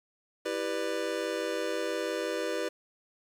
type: chord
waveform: square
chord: E minor seventh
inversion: none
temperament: just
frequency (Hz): 329.6 / 395.6 / 494.4 / 593.3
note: E4 / G4 / B4 / D5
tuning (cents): 0 / +16 / +2 / +18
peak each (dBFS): -38 / -37 / -35 / -37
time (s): 0.45-2.69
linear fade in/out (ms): 10
effects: low-pass 9000 Hz 12 dB/octave + 9-bit